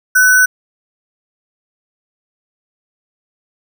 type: tone with sample-and-hold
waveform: sine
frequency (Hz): 1501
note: F#6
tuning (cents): +24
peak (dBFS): -6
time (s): 0.15-0.46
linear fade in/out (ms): 10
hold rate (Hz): 7350
effects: none